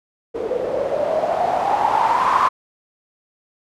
blue noise with low-pass filter sweep, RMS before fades -19 dBFS, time 0.34-2.49 s, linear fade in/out 20 ms, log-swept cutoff 450 to 1100 Hz, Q 8.8, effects none

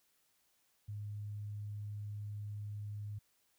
sine tone, 103.83 Hz, G#2, in tune, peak -40 dBFS, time 0.88-3.19 s, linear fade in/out 10 ms, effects white hiss -75 dBFS RMS until 3.58 s

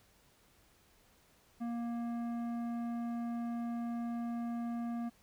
sine tone with tanh clipping, 235.2 Hz, A#3, 16 cents sharp, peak -37 dBFS, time 1.6-5.1 s, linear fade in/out 20 ms, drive 12 dB, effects pink hiss -67 dBFS RMS until 5.22 s

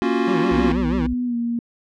square chord, Gb major seventh, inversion first, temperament equal, 233.1 / 277.2 / 349.2 / 370 Hz, Bb3 / Db4 / F4 / Gb4, 0 / 0 / 0 / 0 cents, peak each -24 dBFS, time 0.02-0.72 s, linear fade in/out 0 ms
25% pulse tone with vibrato, 174.9 Hz, F3, 3 cents sharp, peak -19 dBFS, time 0.27-1.07 s, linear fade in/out 10 ms, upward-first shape sine, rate 6.2 Hz, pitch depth 190 cents each way
sine tone, 61.74 Hz, B1, in tune, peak -25 dBFS, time 0.51-1.14 s, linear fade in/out 10 ms
sine tone with pitch glide, 246.9 to 235.3 Hz, B3 to A#3, 0 to +16 cents, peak -20 dBFS, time 0.55-1.59 s, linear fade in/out 2 ms, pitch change -84 cents, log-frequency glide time 1.25-1.36 s
effects low-pass 3000 Hz 12 dB/octave

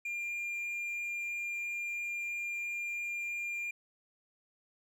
triangle tone, 2399 Hz, D7, 36 cents sharp, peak -33 dBFS, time 0.05-3.71 s, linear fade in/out 5 ms, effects none

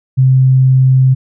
sine tone, 130.81 Hz, C3, in tune, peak -5 dBFS, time 0.17-1.15 s, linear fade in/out 20 ms, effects none

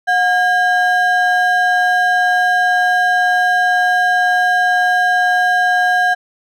triangle ring-modulated tone, 1174.7 Hz, D6, in tune, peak -6 dBFS, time 0.07-6.15 s, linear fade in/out 20 ms, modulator 449 Hz, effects none

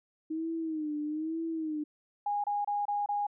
sine tone with vibrato, 312.8 Hz, D#4, 9 cents sharp, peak -31 dBFS, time 0.3-1.84 s, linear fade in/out 10 ms, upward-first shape sine, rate 1.1 Hz, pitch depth 86 cents each way
sine tone bursts, 821 Hz, G#5, 20 cents flat, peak -28 dBFS, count 5, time 2.26-3.268 s, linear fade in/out 5 ms, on 180 ms, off 27 ms
effects none

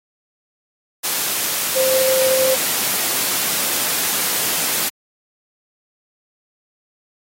sine tone in noise, 523.3 Hz, C5, in tune, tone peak -15 dBFS, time 1.75-2.56 s, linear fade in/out 20 ms, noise white, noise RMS -20 dBFS, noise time 1.03-4.9 s, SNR +2 dB, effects high-pass 150 Hz 12 dB/octave + AAC 48 kbps

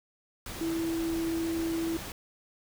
sine tone in noise, 329.6 Hz, E4, in tune, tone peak -28 dBFS, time 0.61-1.97 s, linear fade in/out 2 ms, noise pink, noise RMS -40 dBFS, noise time 0.46-2.12 s, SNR +9 dB, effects none

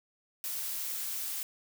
blue noise, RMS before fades -36 dBFS, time 0.44-1.43 s, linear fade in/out 0 ms, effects none

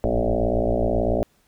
sine tone with frequency modulation, 316.9 Hz, D#4, 32 cents sharp, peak -18 dBFS, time 0.04-1.23 s, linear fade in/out 0 ms, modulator 58.3 Hz, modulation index 6.1, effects pink hiss -63 dBFS RMS until 1.47 s

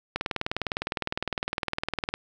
click train, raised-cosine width 0.3 ms, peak -11 dBFS, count 40, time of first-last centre 0.16-2.14 s, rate 19.7 Hz, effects none

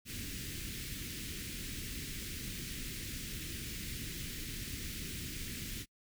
pink band-stop noise, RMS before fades -42 dBFS, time 0.05-5.86 s, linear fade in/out 50 ms, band 340 to 1900 Hz, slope 24 dB/octave, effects noise-tail reverb RT60 0.1 s tail -26 dB re dry

